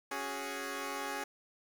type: chord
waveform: 10% pulse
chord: C# suspended fourth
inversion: none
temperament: equal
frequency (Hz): 277.2 / 370 / 415.3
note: C#4 / F#4 / G#4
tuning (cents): 0 / 0 / 0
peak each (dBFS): -33 / -35 / -32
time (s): 0.11-1.24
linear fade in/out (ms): 5
effects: 10-bit